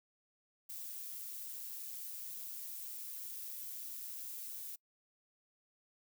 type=noise with amplitude modulation; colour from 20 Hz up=violet; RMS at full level=-44 dBFS; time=0.69-4.76 s; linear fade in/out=10 ms; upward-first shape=sine; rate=125 Hz; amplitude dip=30%; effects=noise-tail reverb RT60 0.1 s tail -25 dB re dry